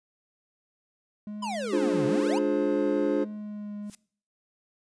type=tone with vibrato; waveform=triangle; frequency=208.8 Hz; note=G#3; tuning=10 cents sharp; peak=-32 dBFS; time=1.27-3.9 s; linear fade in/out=2 ms; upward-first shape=triangle; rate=1.1 Hz; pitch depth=19 cents each way
type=exponential two-way sweep; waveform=square; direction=down then up; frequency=1046.5 to 127.3 to 1046.5 Hz; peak=-31 dBFS; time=1.42-2.39 s; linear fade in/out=10 ms; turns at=2.06 s
type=chord; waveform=triangle; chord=D half-diminished seventh; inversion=none; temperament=just; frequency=293.7 / 352.4 / 422.9 / 528.6 Hz; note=D4 / F4 / Ab4 / C5; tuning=0 / +16 / +31 / +18 cents; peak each=-24 / -28 / -27 / -28 dBFS; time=1.72-3.25 s; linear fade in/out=20 ms
type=noise with exponential growth; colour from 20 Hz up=blue; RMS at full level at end=-39 dBFS; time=3.82-3.95 s; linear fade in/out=2 ms; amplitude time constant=28 ms
effects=noise-tail reverb RT60 0.5 s tail -22 dB re dry + resampled to 22050 Hz